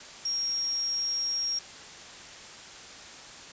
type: tone in noise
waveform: sine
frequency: 5588 Hz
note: F8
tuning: in tune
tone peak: -27 dBFS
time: 0.25-1.59 s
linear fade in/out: 5 ms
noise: white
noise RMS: -45 dBFS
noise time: 0-3.52 s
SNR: +15 dB
effects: resampled to 16000 Hz